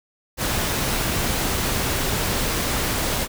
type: noise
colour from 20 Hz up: pink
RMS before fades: -23 dBFS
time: 0.37-3.28 s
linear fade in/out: 50 ms
effects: none